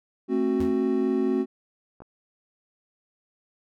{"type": "chord", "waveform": "triangle", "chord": "F# diminished", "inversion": "first", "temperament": "just", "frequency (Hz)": [222, 266.4, 370], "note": ["A3", "C4", "F#4"], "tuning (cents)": [16, 31, 0], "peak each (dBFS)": [-26, -23, -23], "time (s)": [0.28, 1.46], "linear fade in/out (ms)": 50}
{"type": "tone with exponential decay", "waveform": "40% pulse", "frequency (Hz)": 82.41, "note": "E2", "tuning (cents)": 0, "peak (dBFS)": -27, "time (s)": [0.6, 0.81], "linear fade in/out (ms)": 5, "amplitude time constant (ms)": 45}
{"type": "clicks", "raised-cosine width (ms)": 1, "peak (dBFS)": -31, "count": 2, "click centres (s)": [2.004, 2.02]}
{"effects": []}